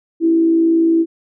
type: tone with frequency modulation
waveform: sine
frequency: 329.6 Hz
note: E4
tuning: in tune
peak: -10 dBFS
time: 0.2-1.06 s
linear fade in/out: 50 ms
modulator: 57.8 Hz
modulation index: 0.25
effects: none